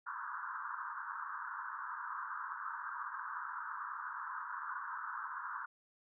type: band-pass noise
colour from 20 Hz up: pink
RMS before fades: -43 dBFS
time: 0.06-5.66 s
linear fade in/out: 10 ms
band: 950 to 1600 Hz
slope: 96 dB/octave
effects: none